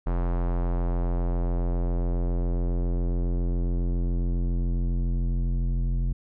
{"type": "tone with low-pass filter sweep", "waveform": "square", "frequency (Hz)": 43.65, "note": "F1", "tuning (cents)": 0, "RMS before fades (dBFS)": -25, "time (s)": [0.06, 6.13], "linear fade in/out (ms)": 10, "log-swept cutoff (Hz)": [1100, 170], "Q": 1.1, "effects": []}